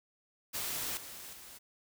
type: noise with level steps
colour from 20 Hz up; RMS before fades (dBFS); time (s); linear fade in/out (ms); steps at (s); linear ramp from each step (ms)
white; -37 / -47 / -51; 0.53-1.59; 20; 0.97 / 1.33; 2
effects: none